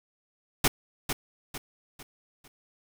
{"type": "noise with echo", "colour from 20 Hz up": "pink", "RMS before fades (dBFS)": -21, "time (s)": [0.64, 0.68], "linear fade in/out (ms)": 5, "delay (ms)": 450, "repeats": 4, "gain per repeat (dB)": -8, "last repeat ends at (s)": 2.48, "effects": []}